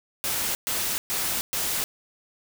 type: noise bursts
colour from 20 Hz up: white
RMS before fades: -27 dBFS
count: 4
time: 0.24-1.84 s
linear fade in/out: 0 ms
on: 310 ms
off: 120 ms
effects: none